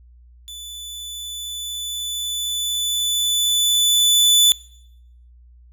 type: tone with level ramp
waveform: sawtooth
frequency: 3487 Hz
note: A7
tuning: 16 cents flat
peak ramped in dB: -30 to -7 dBFS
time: 0.48-4.52 s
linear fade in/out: 0 ms
effects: noise-tail reverb RT60 0.8 s tail -23 dB re dry + added 60 Hz sine -45 dBFS peak until 5.72 s